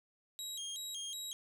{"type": "tone with vibrato", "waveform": "25% pulse", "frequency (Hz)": 3524, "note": "A7", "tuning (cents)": 2, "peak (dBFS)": -36, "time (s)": [0.39, 1.33], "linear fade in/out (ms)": 0, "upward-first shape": "square", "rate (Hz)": 2.7, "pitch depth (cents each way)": 150, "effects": []}